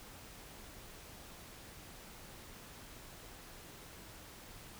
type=silence; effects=pink hiss -53 dBFS RMS until 4.79 s